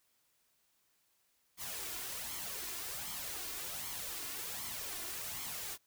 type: noise with flanger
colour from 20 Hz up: white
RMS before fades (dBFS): -42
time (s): 1.57-5.78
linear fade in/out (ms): 50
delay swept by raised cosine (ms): 0.92 to 2.92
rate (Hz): 1.3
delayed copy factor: +0.55
effects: white hiss -75 dBFS RMS until 5.86 s